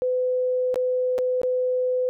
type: tone with dropouts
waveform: sine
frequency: 505 Hz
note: B4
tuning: 39 cents sharp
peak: -20 dBFS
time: 0.02-2.09 s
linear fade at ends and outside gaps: 0 ms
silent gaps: 0.743-0.758 / 1.181-1.187 / 1.416-1.433 s
effects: none